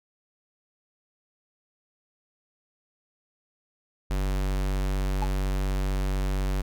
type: tone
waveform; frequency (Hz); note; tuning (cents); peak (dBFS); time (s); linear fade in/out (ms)
square; 47.88; G1; -40; -25; 4.1-6.62; 10
type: tone with exponential decay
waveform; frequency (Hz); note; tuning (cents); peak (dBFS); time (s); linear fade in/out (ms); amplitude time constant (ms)
triangle; 850; G#5; +40; -22; 5.22-5.3; 5; 16
effects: none